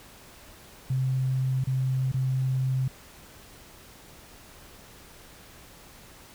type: tone with dropouts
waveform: sine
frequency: 130.81 Hz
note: C3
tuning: in tune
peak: -23 dBFS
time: 0.9-2.88 s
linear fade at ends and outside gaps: 5 ms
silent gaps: 1.64-1.671 / 2.118-2.141 s
effects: pink hiss -50 dBFS RMS until 6.34 s